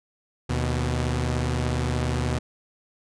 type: tone pair together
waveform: sawtooth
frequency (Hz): 77 / 123.79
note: D#2 / B2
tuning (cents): -17 / +4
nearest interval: minor sixth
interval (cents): 821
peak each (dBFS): -22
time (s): 0.49-2.39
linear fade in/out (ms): 10
effects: resampled to 22050 Hz